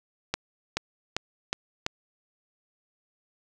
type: accelerating click train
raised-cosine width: 0.2 ms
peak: -9 dBFS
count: 5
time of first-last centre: 0.34-1.864 s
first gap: 430 ms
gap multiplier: 0.92
effects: none